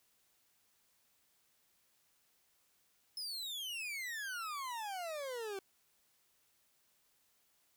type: exponential sweep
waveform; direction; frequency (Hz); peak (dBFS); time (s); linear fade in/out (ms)
40% pulse; down; 5210 to 379.1; -39; 3.17-5.59; 2
effects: white hiss -74 dBFS RMS until 7.76 s